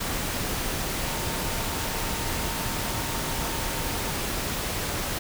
sine tone in noise, 913 Hz, A#5, 36 cents flat, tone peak -39 dBFS, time 1.07-4.11 s, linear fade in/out 10 ms, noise pink, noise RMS -29 dBFS, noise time 0-5.19 s, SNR -13 dB, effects none

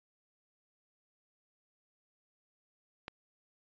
click, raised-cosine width 0.3 ms, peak -24 dBFS, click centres 3.081 s, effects resampled to 16000 Hz

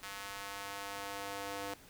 square tone with high-pass filter sweep, 99.7 Hz, G2, 30 cents sharp, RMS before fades -43 dBFS, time 0.03-1.74 s, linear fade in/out 0 ms, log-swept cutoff 1300 to 470 Hz, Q 0.92, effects pink hiss -58 dBFS RMS until 1.89 s

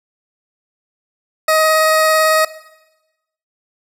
20% pulse tone with vibrato, 630 Hz, D#5, 21 cents sharp, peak -6 dBFS, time 1.48-2.45 s, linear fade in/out 5 ms, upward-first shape triangle, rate 18 Hz, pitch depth 9 cents each way, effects noise-tail reverb RT60 1.0 s tail -17 dB re dry

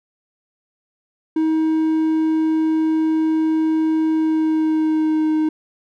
triangle tone with pitch glide, 317 to 311.2 Hz, D#4 to D#4, +32 to 0 cents, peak -13 dBFS, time 1.36-5.49 s, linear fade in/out 5 ms, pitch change -32 cents, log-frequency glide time 4.13-5.34 s, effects none

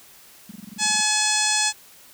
sine tone bursts, 205.3 Hz, G#3, 20 cents flat, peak -34 dBFS, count 12, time 0.49-1.008 s, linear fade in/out 5 ms, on 23 ms, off 22 ms
harmonic tone, 852 Hz, G#5, 44 cents sharp, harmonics 1 / 2 / 3 / 4 / 5 / 6 / 7 / 8 / 9 / 10, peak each -28 / -28 / -28 / -28 / -28 / -28 / -28 / -28 / -28 / -28 dBFS, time 0.78-1.73 s, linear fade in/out 50 ms
effects white hiss -49 dBFS RMS until 2.13 s

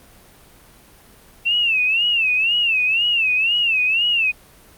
sine tone with vibrato, 2685 Hz, E7, 31 cents sharp, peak -15 dBFS, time 1.45-4.32 s, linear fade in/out 20 ms, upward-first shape sine, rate 2 Hz, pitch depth 140 cents each way, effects pink hiss -48 dBFS RMS until 4.77 s + Opus 32 kbps

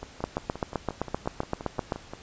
two click trains, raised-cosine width 1 ms, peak -12 / -22 dBFS, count 14 / 13, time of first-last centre 0.24-1.922 / 0.03-2.135 s, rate 7.73 / 5.7 Hz, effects pink hiss -49 dBFS RMS until 2.22 s + resampled to 16000 Hz

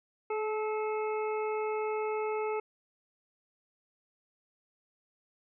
harmonic tone with a mistuned harmonic, 433.2 Hz, A4, 27 cents flat, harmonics 1 / 2 / 3 / 5 / 6, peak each -31 / -37 / -41 / -45 / -47 dBFS, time 0.3-2.6 s, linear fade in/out 5 ms, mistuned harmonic 1, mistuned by -16 cents, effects none

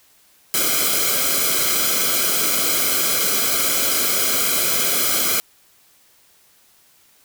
white noise with comb filter, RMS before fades -19 dBFS, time 0.54-5.4 s, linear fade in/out 0 ms, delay 1.1 ms, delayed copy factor -0.9, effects white hiss -55 dBFS RMS until 7.24 s

